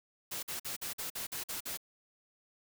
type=noise bursts; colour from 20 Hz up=white; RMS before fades=-39 dBFS; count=9; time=0.31-1.774 s; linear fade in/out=10 ms; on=120 ms; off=48 ms; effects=none